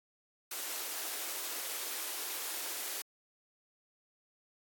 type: high-pass noise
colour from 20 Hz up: white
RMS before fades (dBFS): -39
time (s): 0.51-3.02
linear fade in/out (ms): 5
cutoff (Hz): 290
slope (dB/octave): 48
effects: AAC 64 kbps